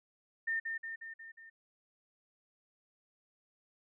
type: tone with echo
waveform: sine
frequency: 1813 Hz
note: A#6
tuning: 49 cents flat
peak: -31 dBFS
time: 0.47-0.6 s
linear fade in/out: 10 ms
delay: 180 ms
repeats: 5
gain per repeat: -4 dB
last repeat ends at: 1.5 s
effects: none